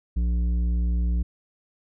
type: tone with tanh clipping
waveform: triangle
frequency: 59.2 Hz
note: A#1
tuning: 27 cents sharp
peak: -22 dBFS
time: 0.16-1.23 s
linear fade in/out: 10 ms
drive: 13 dB
effects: none